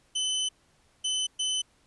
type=tone bursts at uneven times; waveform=sawtooth; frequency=3031 Hz; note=F#7; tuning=41 cents sharp; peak=-23 dBFS; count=3; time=0.15-0.49 / 1.04-1.27 / 1.39-1.62 s; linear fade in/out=10 ms; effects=pink hiss -65 dBFS RMS until 1.86 s + resampled to 24000 Hz

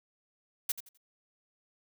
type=noise with echo; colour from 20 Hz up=blue; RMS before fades=-30 dBFS; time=0.69-0.72 s; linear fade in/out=5 ms; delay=85 ms; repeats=3; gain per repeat=-12 dB; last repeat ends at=0.975 s; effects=none

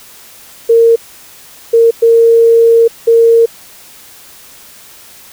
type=tone bursts at uneven times; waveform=sine; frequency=460.4 Hz; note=A#4; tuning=22 cents flat; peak=-3 dBFS; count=4; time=0.69-0.96 / 1.73-1.91 / 2.02-2.88 / 3.07-3.46 s; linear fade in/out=10 ms; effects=white hiss -37 dBFS RMS until 5.32 s

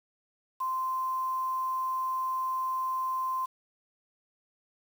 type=tone with quantisation; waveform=sine; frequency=1040 Hz; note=C6; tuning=11 cents flat; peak=-28 dBFS; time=0.6-3.46 s; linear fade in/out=10 ms; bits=8; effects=none

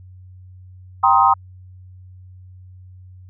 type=chord; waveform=sine; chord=C minor seventh; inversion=second; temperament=just; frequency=784.9 / 941.9 / 1046.5 / 1255.8 Hz; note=G5 / Bb5 / C6 / Eb6; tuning=+2 / +18 / 0 / +16 cents; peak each=-16 dBFS; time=1.03-1.34 s; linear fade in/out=10 ms; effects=added 92 Hz sine -39 dBFS peak until 3.29 s

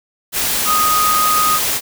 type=tone in noise; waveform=sine; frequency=1244.5 Hz; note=D#6; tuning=in tune; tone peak=-13 dBFS; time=0.65-1.6 s; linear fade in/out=50 ms; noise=white; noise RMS=-18 dBFS; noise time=0.32-1.81 s; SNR=+2 dB; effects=none

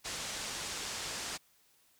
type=low-pass noise; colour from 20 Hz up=white; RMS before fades=-40 dBFS; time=0.04-1.38 s; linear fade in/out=20 ms; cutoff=8000 Hz; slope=24 dB/octave; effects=white hiss -68 dBFS RMS until 1.99 s

